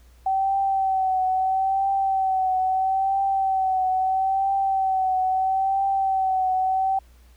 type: tone with vibrato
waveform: sine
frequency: 765 Hz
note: G5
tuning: 42 cents flat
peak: -19 dBFS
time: 0.26-6.99 s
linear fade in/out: 5 ms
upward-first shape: triangle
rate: 0.76 Hz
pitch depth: 43 cents each way
effects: added 60 Hz sine -49 dBFS peak until 7.36 s + pink hiss -60 dBFS RMS until 7.36 s